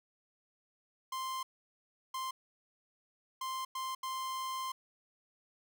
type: tone bursts at uneven times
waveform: 45% pulse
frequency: 1046.5 Hz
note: C6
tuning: in tune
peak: -36 dBFS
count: 5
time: 1.12-1.43 / 2.14-2.31 / 3.41-3.65 / 3.75-3.95 / 4.03-4.72 s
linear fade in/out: 5 ms
effects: none